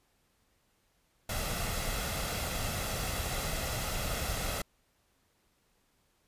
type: noise with comb filter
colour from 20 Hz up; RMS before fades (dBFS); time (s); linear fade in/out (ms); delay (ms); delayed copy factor
pink; -34; 1.29-4.62; 5; 1.5; +0.5
effects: pink hiss -72 dBFS RMS until 6.27 s + resampled to 32000 Hz